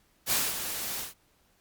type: noise with ADSR envelope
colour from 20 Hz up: white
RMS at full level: -25 dBFS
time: 0.26-1.14 s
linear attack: 59 ms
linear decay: 220 ms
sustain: -9 dB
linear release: 150 ms
effects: pink hiss -67 dBFS RMS until 1.6 s + Opus 48 kbps